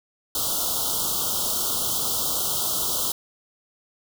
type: band-stop noise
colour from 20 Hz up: white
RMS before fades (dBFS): -25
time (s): 0.35-3.12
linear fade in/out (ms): 2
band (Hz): 1400 to 3000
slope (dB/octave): 96
effects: none